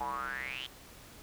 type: tone with band-pass filter sweep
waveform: square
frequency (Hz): 65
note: C2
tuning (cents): -11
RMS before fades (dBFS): -38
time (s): 0-0.67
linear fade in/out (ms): 10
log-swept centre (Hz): 830 to 3300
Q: 9.9
effects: pink hiss -53 dBFS RMS until 1.22 s